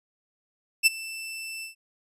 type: tone with ADSR envelope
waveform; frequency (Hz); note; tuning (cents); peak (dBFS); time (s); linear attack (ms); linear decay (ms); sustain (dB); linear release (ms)
sawtooth; 2659; E7; +14; -10; 0.83-1.75; 34; 21; -21; 120
effects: resampled to 32000 Hz